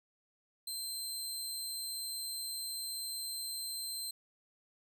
20% pulse tone, 4123 Hz, C8, 26 cents flat, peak -32 dBFS, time 0.67-4.11 s, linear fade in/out 5 ms, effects none

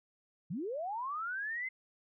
sine linear sweep, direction up, 138.59 to 2093 Hz, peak -35 dBFS, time 0.5-1.69 s, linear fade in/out 10 ms, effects none

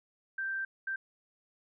sine tone bursts at uneven times, 1568 Hz, G6, in tune, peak -32 dBFS, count 2, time 0.38-0.65 / 0.87-0.96 s, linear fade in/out 5 ms, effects none

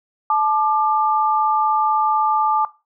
sine tone pair together, 868 / 1192.2 Hz, A5 / D6, -24 / +26 cents, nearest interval perfect fourth, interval 550 cents, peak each -17 dBFS, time 0.3-2.65 s, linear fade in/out 2 ms, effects noise-tail reverb RT60 0.3 s tail -20 dB re dry

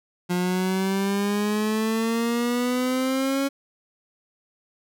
30% pulse exponential sweep, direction up, 177 to 277.2 Hz, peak -19 dBFS, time 0.29-3.49 s, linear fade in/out 20 ms, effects none

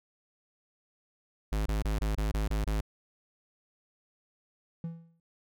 square tone bursts, 52.7 Hz, G#1, 26 cents sharp, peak -28 dBFS, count 8, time 1.52-2.808 s, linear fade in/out 5 ms, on 140 ms, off 24 ms
triangle tone with exponential decay, 166.1 Hz, E3, 13 cents sharp, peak -29 dBFS, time 4.84-5.2 s, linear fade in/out 2 ms, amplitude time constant 77 ms
effects none

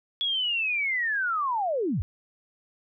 sine linear sweep, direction down, 3392 to 61.74 Hz, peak -24 dBFS, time 0.21-2.02 s, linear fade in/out 0 ms, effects none

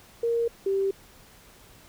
sine tone pair in turn, 466.2 / 390.3 Hz, A#4 / G4, 0 / -8 cents, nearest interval minor third, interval 308 cents, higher first, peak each -22 dBFS, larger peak neither, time 0.23-0.48 / 0.66-0.91 s, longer neither, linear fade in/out 5 ms, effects pink hiss -53 dBFS RMS until 1.88 s

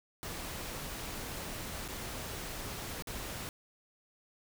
pink noise with dropouts, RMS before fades -41 dBFS, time 0.23-3.49 s, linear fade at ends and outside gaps 0 ms, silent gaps 1.879-1.886 / 3.023-3.072 s, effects none

